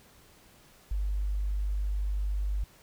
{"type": "tone", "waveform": "sine", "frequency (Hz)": 50, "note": "G1", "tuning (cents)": 35, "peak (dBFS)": -27, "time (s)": [0.91, 2.64], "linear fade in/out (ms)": 5, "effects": ["pink hiss -58 dBFS RMS until 2.82 s"]}